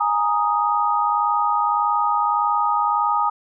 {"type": "chord", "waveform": "sine", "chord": "Ab suspended second", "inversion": "none", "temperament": "equal", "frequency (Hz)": [830.6, 932.3, 1244.5], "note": ["Ab5", "Bb5", "Eb6"], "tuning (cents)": [0, 0, 0], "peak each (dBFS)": [-22, -22, -20], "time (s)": [0, 3.3], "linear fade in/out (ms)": 10, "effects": []}